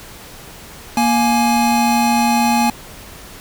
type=tone pair together; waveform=square; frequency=235.1 / 838.6 Hz; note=A#3 / G#5; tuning=+15 / +17 cents; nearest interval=octave + minor seventh; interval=2202 cents; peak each=-16 dBFS; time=0.97-2.7 s; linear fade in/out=2 ms; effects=pink hiss -37 dBFS RMS until 3.4 s